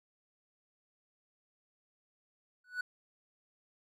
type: tone with exponential growth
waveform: triangle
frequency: 1480 Hz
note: F#6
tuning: in tune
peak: -28 dBFS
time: 2.64-2.81 s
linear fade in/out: 5 ms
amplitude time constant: 36 ms
effects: none